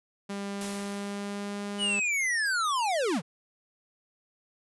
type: tone with pitch glide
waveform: sawtooth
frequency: 199.9 to 203 Hz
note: G3 to G#3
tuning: +34 to -39 cents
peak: -29 dBFS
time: 0.29-2 s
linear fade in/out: 10 ms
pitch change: +27 cents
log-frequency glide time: 0.57-1.61 s
type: noise with exponential decay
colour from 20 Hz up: white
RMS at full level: -37 dBFS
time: 0.61-1.81 s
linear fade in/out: 1 ms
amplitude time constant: 260 ms
type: linear sweep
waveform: square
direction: down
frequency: 2998 to 130.81 Hz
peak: -26 dBFS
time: 1.78-3.22 s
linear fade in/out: 50 ms
effects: resampled to 24000 Hz